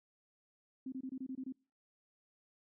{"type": "tone bursts", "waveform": "sine", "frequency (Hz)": 261.6, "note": "C4", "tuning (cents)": 0, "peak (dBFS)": -39, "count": 8, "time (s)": [0.86, 1.524], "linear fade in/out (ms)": 5, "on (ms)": 62, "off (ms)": 24, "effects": ["noise-tail reverb RT60 0.4 s tail -26 dB re dry"]}